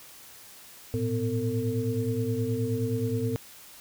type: tone cluster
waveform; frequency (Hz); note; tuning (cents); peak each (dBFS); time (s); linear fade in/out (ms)
sine; 108.6 / 118.1 / 251.1 / 452; A2 / A#2 / B3 / A4; -22 / +23 / +29 / +47; -31; 0.94-3.36; 0
effects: white hiss -49 dBFS RMS until 3.8 s